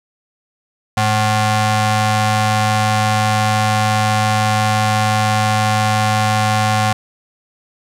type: ring-modulated tone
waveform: sawtooth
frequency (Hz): 322.6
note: E4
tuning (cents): -37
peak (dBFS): -6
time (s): 0.97-6.93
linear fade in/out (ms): 5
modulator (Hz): 431
effects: low-pass 10000 Hz 12 dB/octave + 8-bit